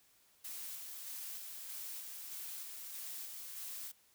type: noise with tremolo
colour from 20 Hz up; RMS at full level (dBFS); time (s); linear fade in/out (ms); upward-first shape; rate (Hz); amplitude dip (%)
blue; -45; 0.44-3.92; 10; square; 1.6; 25
effects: white hiss -69 dBFS RMS until 4.14 s